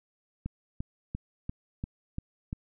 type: click train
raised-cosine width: 5 ms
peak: -21 dBFS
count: 7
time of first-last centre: 0.46-2.529 s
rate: 2.9 Hz
effects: none